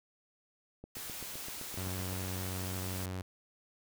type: click train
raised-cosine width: 2 ms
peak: -33 dBFS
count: 11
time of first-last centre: 0.84-2.129 s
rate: 7.76 Hz
type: noise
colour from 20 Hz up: white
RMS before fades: -43 dBFS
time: 0.95-3.06 s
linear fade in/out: 5 ms
type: tone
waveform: sawtooth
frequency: 92.8 Hz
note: F#2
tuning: 6 cents sharp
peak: -33 dBFS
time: 1.77-3.22 s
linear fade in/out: 5 ms
effects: none